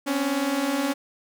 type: beating tone pair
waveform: sawtooth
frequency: 261.5 / 280.5 Hz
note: C4 / C#4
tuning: -1 / +21 cents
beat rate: 19 Hz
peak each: -25 / -20 dBFS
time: 0.06-0.94 s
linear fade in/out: 20 ms
effects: none